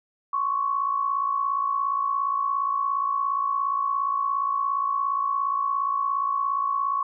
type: tone pair together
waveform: sine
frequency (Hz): 1062 / 1119.2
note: C6 / C#6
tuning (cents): +25 / +16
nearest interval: minor second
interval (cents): 91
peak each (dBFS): -29 / -23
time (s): 0.33-7.03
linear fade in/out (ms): 5
effects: none